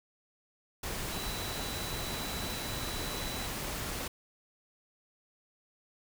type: tone in noise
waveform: sine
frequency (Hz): 3951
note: B7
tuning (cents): 0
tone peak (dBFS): -43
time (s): 1.12-3.47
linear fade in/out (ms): 5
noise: pink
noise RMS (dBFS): -37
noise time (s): 0.83-4.08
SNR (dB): -9
effects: none